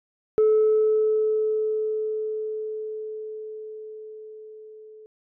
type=tone with level ramp; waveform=sine; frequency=432.7 Hz; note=A4; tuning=29 cents flat; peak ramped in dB=-13 to -43 dBFS; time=0.38-5.06 s; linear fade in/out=0 ms; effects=tanh soft clip ceiling -13 dBFS